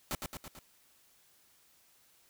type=noise with echo; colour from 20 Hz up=pink; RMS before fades=-35 dBFS; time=0.11-0.15 s; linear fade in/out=0 ms; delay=110 ms; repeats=4; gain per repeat=-4 dB; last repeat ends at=0.59 s; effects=white hiss -66 dBFS RMS until 2.29 s